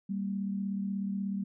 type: tone pair together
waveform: sine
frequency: 195.9 / 232.4 Hz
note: G3 / A#3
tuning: -1 / -5 cents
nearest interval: minor third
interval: 296 cents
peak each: -31 / -39 dBFS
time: 0.09-1.44 s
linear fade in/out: 10 ms
effects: none